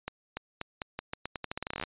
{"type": "accelerating click train", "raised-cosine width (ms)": 0.3, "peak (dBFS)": -18, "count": 21, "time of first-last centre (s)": [0.08, 1.837], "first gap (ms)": 290, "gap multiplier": 0.84, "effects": ["resampled to 8000 Hz"]}